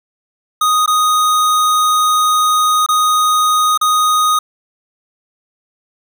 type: tone with dropouts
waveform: square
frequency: 1244 Hz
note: D#6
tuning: 1 cent flat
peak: -11 dBFS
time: 0.61-4.39 s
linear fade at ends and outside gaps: 5 ms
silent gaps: 0.861-0.876 / 2.863-2.887 / 3.776-3.812 s
effects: none